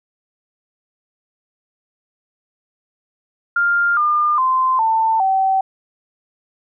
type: tone with pitch steps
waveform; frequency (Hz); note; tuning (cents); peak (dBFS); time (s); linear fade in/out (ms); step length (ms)
sine; 1400 / 1204.8 / 1036.8 / 892.2 / 767.8; F6 / D6 / C6 / A5 / G5; +4 / +44 / -16 / +24 / -36; -13; 3.56-5.61; 5; 410
effects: none